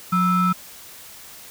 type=ring-modulated tone; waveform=triangle; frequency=567 Hz; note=C#5; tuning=39 cents sharp; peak=-11 dBFS; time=0.12-0.53 s; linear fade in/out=10 ms; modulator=747 Hz; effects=white hiss -42 dBFS RMS until 1.5 s